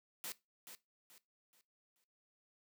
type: noise with echo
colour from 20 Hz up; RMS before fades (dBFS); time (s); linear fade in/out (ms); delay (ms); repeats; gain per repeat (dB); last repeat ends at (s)
white; -44; 0.24-0.32; 0; 430; 4; -9; 2.04
effects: noise-tail reverb RT60 0.2 s tail -17 dB re dry + high-pass 150 Hz 12 dB/octave